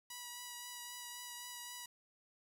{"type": "tone with vibrato", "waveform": "5% pulse", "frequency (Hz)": 973, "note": "B5", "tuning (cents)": -26, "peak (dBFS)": -34, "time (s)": [0.1, 1.86], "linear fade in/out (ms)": 5, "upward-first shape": "triangle", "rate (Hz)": 3.8, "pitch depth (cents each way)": 17, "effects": ["11-bit"]}